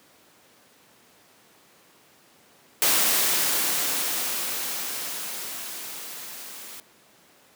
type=noise with level ramp; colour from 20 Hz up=white; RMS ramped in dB=-20 to -41 dBFS; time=2.82-6.8 s; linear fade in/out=0 ms; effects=pink hiss -56 dBFS RMS until 7.55 s + high-pass 200 Hz 12 dB/octave